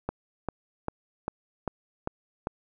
click train, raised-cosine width 1 ms, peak -15 dBFS, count 7, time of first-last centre 0.09-2.471 s, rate 2.52 Hz, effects none

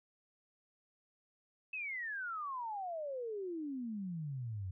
sine exponential sweep, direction down, 2637 to 89.2 Hz, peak -38 dBFS, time 1.73-4.71 s, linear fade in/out 5 ms, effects none

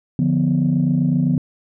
sine chord, B diminished, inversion first, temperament equal, 146.83 / 174.61 / 246.9 Hz, D3 / F3 / B3, 0 / 0 / 0 cents, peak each -18 dBFS, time 0.19-1.38 s, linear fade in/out 2 ms, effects tanh soft clip ceiling -8 dBFS

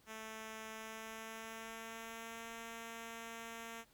5% pulse tone with pitch glide, 220 to 228.7 Hz, A3 to A#3, 0 to -33 cents, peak -35 dBFS, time 0.06-3.85 s, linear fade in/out 50 ms, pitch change +67 cents, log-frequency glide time 0.71-2.46 s, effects pink hiss -69 dBFS RMS until 3.93 s

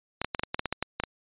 clicks, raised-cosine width 0.3 ms, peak -12 dBFS, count 12, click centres 0.216 / 0.246 / 0.348 / 0.395 / 0.435 / 0.545 / 0.594 / 0.657 / 0.726 / 0.826 / 1 / 1.037 s, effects resampled to 8000 Hz

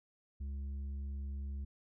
triangle tone with tanh clipping, 69.3 Hz, C#2, in tune, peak -39 dBFS, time 0.4-1.65 s, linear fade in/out 10 ms, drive 10 dB, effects none

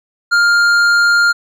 triangle tone with hard clipping, 1404 Hz, F6, 9 cents sharp, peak -10 dBFS, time 0.31-1.33 s, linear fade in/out 20 ms, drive 12 dB, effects none

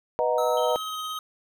sine chord, B major seventh, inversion none, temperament equal, 493.9 / 622.3 / 740 / 932.3 Hz, B4 / D#5 / F#5 / A#5, 0 / 0 / 0 / 0 cents, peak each -25 / -25 / -30 / -28 dBFS, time 0.19-0.76 s, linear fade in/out 0 ms
square tone with pitch glide, 1293 to 1259.8 Hz, E6 to D#6, -34 to +21 cents, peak -32 dBFS, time 0.38-1.19 s, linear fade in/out 2 ms, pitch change -45 cents, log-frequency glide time 0.54-0.98 s
sine tone with tremolo, 3131 Hz, G7, 3 cents flat, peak -33 dBFS, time 0.57-1.18 s, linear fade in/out 2 ms, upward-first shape triangle, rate 17 Hz, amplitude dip 65%
effects none

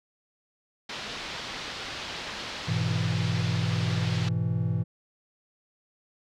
white low-pass noise, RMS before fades -37 dBFS, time 0.89-4.29 s, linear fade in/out 5 ms, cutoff 4600 Hz, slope 24 dB/octave
triangle chord, E major, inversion first, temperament just, 103.01 / 123.61 / 164.81 Hz, G#2 / B2 / E3, -14 / +2 / 0 cents, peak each -27 dBFS, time 2.67-4.84 s, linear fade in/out 20 ms
effects none

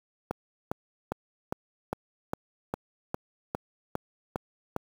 click train, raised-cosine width 1 ms, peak -15 dBFS, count 12, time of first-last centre 0.31-4.763 s, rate 2.47 Hz, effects high-pass 80 Hz 12 dB/octave + 7-bit

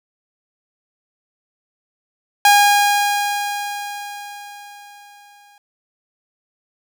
sawtooth tone with exponential decay, 817 Hz, G#5, 29 cents flat, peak -4 dBFS, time 2.45-5.58 s, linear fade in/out 2 ms, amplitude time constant 680 ms, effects none

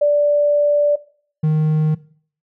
sine / triangle tone pair in turn, 585 / 154.95 Hz, D5 / D#3, -7 / -7 cents, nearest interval octave + major seventh, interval 2300 cents, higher first, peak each -11 dBFS, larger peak neither, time 0.01-0.96 / 1.43-1.95 s, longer first, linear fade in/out 10 ms, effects noise-tail reverb RT60 0.5 s tail -19 dB re dry

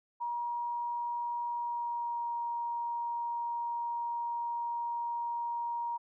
sine tone with pitch glide, 952 to 943.2 Hz, A#5 to A#5, +36 to +20 cents, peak -32 dBFS, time 0.2-5.98 s, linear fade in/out 20 ms, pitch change -16 cents, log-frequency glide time 1.51-2.35 s, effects none

